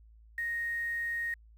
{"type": "tone with quantisation", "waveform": "sine", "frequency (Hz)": 1864.7, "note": "A#6", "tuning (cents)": 0, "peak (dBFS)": -31, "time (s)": [0.38, 1.34], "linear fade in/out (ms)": 2, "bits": 9, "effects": ["added 55 Hz sine -54 dBFS peak until 1.57 s"]}